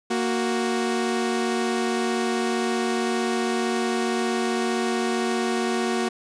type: tone pair together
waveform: sawtooth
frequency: 232.7 / 370 Hz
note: A#3 / F#4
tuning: -3 / 0 cents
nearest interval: minor sixth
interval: 803 cents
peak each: -21 dBFS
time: 0.1-6.09 s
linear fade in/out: 10 ms
effects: resampled to 22050 Hz